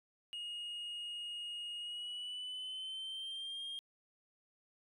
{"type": "tone with pitch glide", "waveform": "sine", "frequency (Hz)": [2869, 3220], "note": ["F7", "G7"], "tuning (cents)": [46, 46], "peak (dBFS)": -38, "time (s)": [0.33, 3.79], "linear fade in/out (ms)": 0, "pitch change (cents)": 200, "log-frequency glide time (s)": [1.78, 3.63], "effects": ["tanh soft clip ceiling -40 dBFS"]}